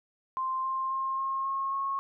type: tone with pitch steps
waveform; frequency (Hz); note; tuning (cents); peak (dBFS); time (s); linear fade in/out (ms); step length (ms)
sine; 1046.5 / 1055.6 / 1064.8 / 1074.1 / 1083.4 / 1092.8; C6 / C6 / C6 / C6 / C#6 / C#6; 0 / +15 / +30 / +45 / -40 / -25; -28; 0.37-1.99; 0; 270
effects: none